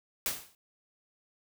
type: noise with exponential decay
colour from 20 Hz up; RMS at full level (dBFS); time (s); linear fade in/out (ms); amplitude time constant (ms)
white; -28; 0.26-0.55; 1; 62
effects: none